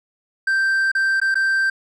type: tone with dropouts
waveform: triangle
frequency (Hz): 1567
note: G6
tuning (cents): -1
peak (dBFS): -14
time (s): 0.47-1.7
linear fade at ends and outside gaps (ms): 5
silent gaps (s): 0.917-0.95 / 1.201-1.215 / 1.344-1.354
effects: resampled to 24000 Hz